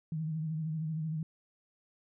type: tone with vibrato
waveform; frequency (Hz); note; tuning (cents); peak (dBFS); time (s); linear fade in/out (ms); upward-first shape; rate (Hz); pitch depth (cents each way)
sine; 157.8; D#3; +25; -32; 0.12-1.23; 2; sine; 13; 54
effects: none